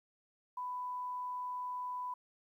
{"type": "tone", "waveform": "sine", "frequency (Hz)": 995, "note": "B5", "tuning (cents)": 13, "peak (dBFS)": -37, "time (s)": [0.57, 2.14], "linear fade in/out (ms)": 5, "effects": ["12-bit"]}